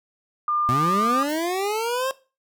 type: tone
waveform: sine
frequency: 1200 Hz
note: D6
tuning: 37 cents sharp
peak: -20 dBFS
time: 0.48-1.23 s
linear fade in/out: 2 ms
type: linear sweep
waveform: 25% pulse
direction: up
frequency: 118.3 to 539 Hz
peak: -19 dBFS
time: 0.69-2.11 s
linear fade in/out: 0 ms
type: noise with exponential decay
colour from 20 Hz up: blue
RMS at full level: -38 dBFS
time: 1.29-1.7 s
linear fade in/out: 5 ms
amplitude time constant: 87 ms
effects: noise-tail reverb RT60 0.3 s tail -18 dB re dry